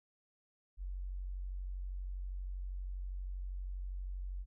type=tone; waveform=sine; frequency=46.26 Hz; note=F#1; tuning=in tune; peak=-38 dBFS; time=0.77-4.46 s; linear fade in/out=50 ms; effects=none